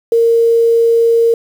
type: tone with quantisation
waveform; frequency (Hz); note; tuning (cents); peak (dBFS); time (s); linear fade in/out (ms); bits
sine; 462; A#4; -16; -7; 0.12-1.34; 2; 6
effects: none